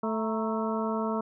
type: harmonic tone with a mistuned harmonic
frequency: 220.2 Hz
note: A3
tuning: 2 cents sharp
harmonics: 1 / 2 / 3 / 4 / 5 / 6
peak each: -30 / -33 / -35 / -36 / -37 / -38 dBFS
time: 0.03-1.21 s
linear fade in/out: 5 ms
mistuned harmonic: 4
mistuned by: +94 cents
effects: none